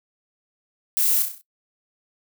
violet noise with echo, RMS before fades -21 dBFS, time 0.97-1.22 s, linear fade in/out 0 ms, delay 32 ms, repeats 6, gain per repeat -5 dB, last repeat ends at 1.412 s, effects noise-tail reverb RT60 0.1 s tail -18 dB re dry

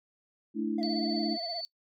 sine chord, A suspended fourth, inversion none, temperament equal, 220 / 293.7 / 329.6 Hz, A3 / D4 / E4, 0 / 0 / 0 cents, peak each -32 / -33 / -33 dBFS, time 0.54-1.38 s, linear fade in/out 50 ms
triangle tone with vibrato, 677 Hz, E5, 46 cents sharp, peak -35 dBFS, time 0.78-1.61 s, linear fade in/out 5 ms, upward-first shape sine, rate 17 Hz, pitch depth 72 cents each way
sine tone with tremolo, 4490 Hz, C#8, 21 cents sharp, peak -33 dBFS, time 0.83-1.65 s, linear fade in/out 0 ms, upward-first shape square, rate 15 Hz, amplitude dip 30%
effects noise-tail reverb RT60 0.1 s tail -22 dB re dry

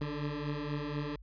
20% pulse beating tone pair, 144.2 / 148.3 Hz, D3 / D3, -31 / +17 cents, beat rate 4.1 Hz, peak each -34 / -31 dBFS, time 0.01-1.16 s, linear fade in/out 5 ms, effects added 50 Hz sine -49 dBFS peak until 1.22 s + resampled to 11025 Hz

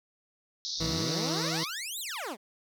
pink band-pass noise, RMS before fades -35 dBFS, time 0.65-1.65 s, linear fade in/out 0 ms, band 3700 to 6000 Hz, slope 96 dB/octave
15% pulse exponential two-way sweep, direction up then down, 42.98 to 4186 to 184.8 Hz, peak -28 dBFS, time 0.78-2.37 s, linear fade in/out 50 ms, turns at 2 s
20% pulse tone, 162.2 Hz, E3, 28 cents flat, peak -27 dBFS, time 0.8-1.64 s, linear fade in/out 10 ms
effects none

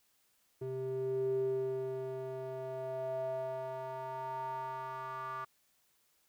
square tone with band-pass filter sweep, 130.81 Hz, C3, in tune, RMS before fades -38 dBFS, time 0.61-5.45 s, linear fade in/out 10 ms, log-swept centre 320 to 1200 Hz, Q 6.1, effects white hiss -73 dBFS RMS until 6.28 s

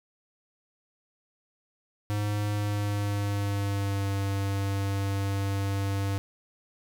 square tone with pitch glide, 103.83 to 98.68 Hz, G#2 to G2, 0 to +12 cents, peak -27 dBFS, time 2.1-6.18 s, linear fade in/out 0 ms, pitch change -88 cents, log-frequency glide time 2.54-4.12 s, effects none

